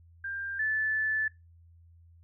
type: tone pair in turn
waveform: sine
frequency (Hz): 1592 / 1744.8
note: G6 / A6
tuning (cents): +26 / -15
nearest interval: major second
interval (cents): 159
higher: second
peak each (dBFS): -33 / -26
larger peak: second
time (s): 0.24-0.59 / 0.59-1.28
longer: second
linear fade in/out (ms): 5
effects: noise-tail reverb RT60 0.2 s tail -21 dB re dry + added 84 Hz sine -54 dBFS peak until 2.23 s